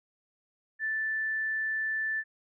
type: tone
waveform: sine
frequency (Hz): 1760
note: A6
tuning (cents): 0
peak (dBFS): -28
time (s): 0.79-2.24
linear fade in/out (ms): 50
effects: none